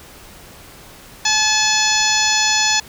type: harmonic tone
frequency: 860 Hz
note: A5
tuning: 40 cents flat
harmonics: 1 / 2 / 3 / 4 / 5 / 6 / 7 / 8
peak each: -22 / -22 / -22 / -22 / -22 / -22 / -22 / -22 dBFS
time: 1.25-2.8 s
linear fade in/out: 5 ms
effects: pink hiss -41 dBFS RMS until 2.88 s